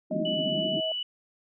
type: band-pass noise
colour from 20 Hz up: pink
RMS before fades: -32 dBFS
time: 0.1-0.81 s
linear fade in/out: 20 ms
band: 150 to 370 Hz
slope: 96 dB/octave
type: tone with pitch glide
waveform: sine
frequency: 622.3 to 638.7 Hz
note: D#5 to D#5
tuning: 0 to +45 cents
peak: -29 dBFS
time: 0.11-0.92 s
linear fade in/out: 2 ms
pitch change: +45 cents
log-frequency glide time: 0.29-0.75 s
type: tone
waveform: sine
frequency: 2960 Hz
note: F#7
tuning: in tune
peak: -29 dBFS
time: 0.25-1.03 s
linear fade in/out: 5 ms
effects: none